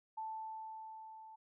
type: tone with level ramp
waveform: sine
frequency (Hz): 880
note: A5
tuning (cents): 0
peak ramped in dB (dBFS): -39 to -52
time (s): 0.17-1.36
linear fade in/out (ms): 10
effects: none